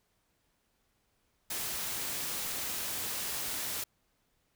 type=noise; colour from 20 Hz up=white; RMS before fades=-36 dBFS; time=1.5-3.84 s; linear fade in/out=5 ms; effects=pink hiss -75 dBFS RMS until 4.55 s